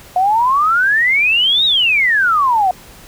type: exponential two-way sweep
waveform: sine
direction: up then down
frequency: 713 to 3852 to 713 Hz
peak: -10 dBFS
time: 0.16-2.71 s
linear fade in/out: 2 ms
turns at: 1.65 s
effects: pink hiss -40 dBFS RMS until 3.07 s